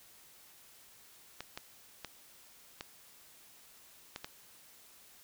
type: clicks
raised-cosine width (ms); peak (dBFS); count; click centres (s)
0.2; -23; 6; 1.406 / 1.575 / 2.047 / 2.809 / 4.161 / 4.245
effects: white hiss -59 dBFS RMS until 5.23 s